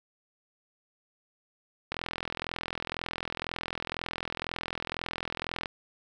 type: click train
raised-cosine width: 0.3 ms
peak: -16 dBFS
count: 158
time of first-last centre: 1.92-5.658 s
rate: 42 Hz
effects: none